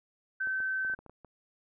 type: tone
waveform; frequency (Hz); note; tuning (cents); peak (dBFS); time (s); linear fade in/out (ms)
sine; 1539; G6; -32; -29; 0.4-0.95; 10
type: clicks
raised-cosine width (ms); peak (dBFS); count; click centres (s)
1; -36; 9; 0.472 / 0.603 / 0.849 / 0.899 / 0.937 / 0.99 / 1.063 / 1.096 / 1.247
effects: none